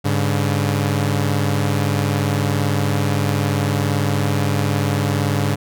sawtooth tone pair together, 100.7 / 142.21 Hz, G2 / C#3, +47 / +45 cents, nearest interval tritone, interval 598 cents, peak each -15 / -16 dBFS, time 0.04-5.56 s, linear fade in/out 20 ms, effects none

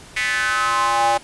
square tone with high-pass filter sweep, 116.54 Hz, A#2, in tune, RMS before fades -19 dBFS, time 0.16-1.18 s, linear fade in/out 10 ms, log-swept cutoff 2100 to 710 Hz, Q 4.9, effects pink hiss -42 dBFS RMS until 1.23 s + resampled to 24000 Hz

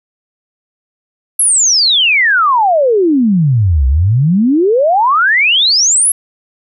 sine exponential two-way sweep, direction down then up, 11390 to 62.5 to 11390 Hz, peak -7 dBFS, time 1.39-6.12 s, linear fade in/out 5 ms, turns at 3.87 s, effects none

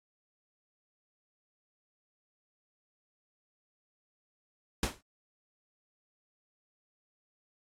pink noise with exponential decay, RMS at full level -27 dBFS, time 4.83-5.01 s, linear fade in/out 2 ms, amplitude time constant 37 ms, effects low-pass 11000 Hz 12 dB/octave + AAC 48 kbps

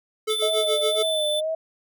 square tone with tremolo, 433.8 Hz, A4, 25 cents flat, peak -22 dBFS, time 0.27-1.03 s, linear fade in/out 10 ms, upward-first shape sine, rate 7.1 Hz, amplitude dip 95%
square tone, 3520 Hz, A7, in tune, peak -25 dBFS, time 0.29-1.41 s, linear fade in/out 20 ms
sine tone with vibrato, 622.3 Hz, D#5, in tune, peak -23 dBFS, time 0.42-1.55 s, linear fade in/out 5 ms, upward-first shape sine, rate 2 Hz, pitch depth 62 cents each way
effects none

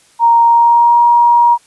sine tone with pitch glide, 932.3 to 949.7 Hz, A#5 to A#5, 0 to +32 cents, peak -5 dBFS, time 0.19-1.58 s, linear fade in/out 50 ms, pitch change +32 cents, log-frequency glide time 0.44-1.04 s, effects white hiss -49 dBFS RMS until 1.66 s + resampled to 24000 Hz

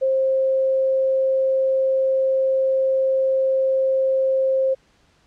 sine tone, 530 Hz, C5, 22 cents sharp, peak -16 dBFS, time 0.01-4.75 s, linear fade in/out 20 ms, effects pink hiss -59 dBFS RMS until 5.26 s + low-pass 6000 Hz 12 dB/octave

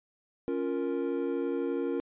triangle chord, Bb minor, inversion first, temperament equal, 277.2 / 349.2 / 466.2 Hz, Db4 / F4 / Bb4, 0 / 0 / 0 cents, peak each -31 dBFS, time 0.48-2 s, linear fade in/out 0 ms, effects resampled to 8000 Hz

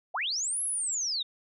sine linear two-way sweep, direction up then down, 558 to 11175 to 3548 Hz, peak -28 dBFS, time 0.14-1.23 s, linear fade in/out 10 ms, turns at 0.63 s, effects none

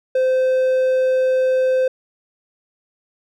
triangle tone, 517 Hz, C5, 21 cents flat, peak -12 dBFS, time 0.15-1.88 s, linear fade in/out 5 ms, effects none

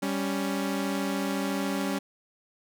sawtooth tone pair together, 196.65 / 278.1 Hz, G3 / C#4, +6 / +6 cents, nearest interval tritone, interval 600 cents, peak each -26 dBFS, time 0.02-1.99 s, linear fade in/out 10 ms, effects none

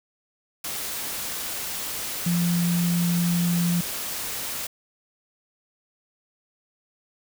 sine tone in noise, 173 Hz, F3, 16 cents flat, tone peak -20 dBFS, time 2.26-3.81 s, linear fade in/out 5 ms, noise white, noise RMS -31 dBFS, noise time 0.64-4.67 s, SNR +8 dB, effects none

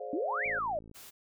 sine chord, D half-diminished seventh, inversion second, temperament just, 422.9 / 528.6 / 587.3 / 704.8 Hz, Ab4 / C5 / D5 / F5, +31 / +18 / 0 / +16 cents, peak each -43 / -40 / -44 / -43 dBFS, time 0-0.59 s, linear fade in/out 5 ms
sine exponential two-way sweep, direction up then down, 272.9 to 2414 to 567 Hz, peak -30 dBFS, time 0.13-0.79 s, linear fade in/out 2 ms, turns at 0.46 s
click train, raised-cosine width 3 ms, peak -39 dBFS, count 26, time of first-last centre 0.46-0.914 s, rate 55.1 Hz
white noise, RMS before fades -50 dBFS, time 0.94-1.11 s, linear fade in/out 20 ms
effects none

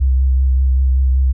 sine tone with vibrato, 65.41 Hz, C2, in tune, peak -10 dBFS, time 0-1.33 s, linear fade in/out 20 ms, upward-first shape triangle, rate 5.2 Hz, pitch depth 34 cents each way, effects none

